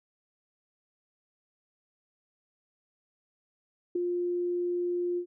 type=tone with ADSR envelope; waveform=sine; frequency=352.4 Hz; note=F4; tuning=16 cents sharp; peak=-23 dBFS; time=3.95-5.26 s; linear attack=8 ms; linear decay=5 ms; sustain=-4 dB; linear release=83 ms; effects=none

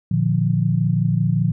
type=chord; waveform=sine; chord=Bb major; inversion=none; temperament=equal with one note detuned; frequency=116.54 / 149.31 / 174.61 Hz; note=Bb2 / D3 / F3; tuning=0 / +29 / 0 cents; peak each=-20 dBFS; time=0.11-1.52 s; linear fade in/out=5 ms; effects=none

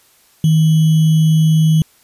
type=tone with sample-and-hold; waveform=sine; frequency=158.1 Hz; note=D#3; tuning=28 cents sharp; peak=-8 dBFS; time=0.44-1.82 s; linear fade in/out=2 ms; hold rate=3150 Hz; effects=white hiss -52 dBFS RMS until 2.03 s + resampled to 32000 Hz

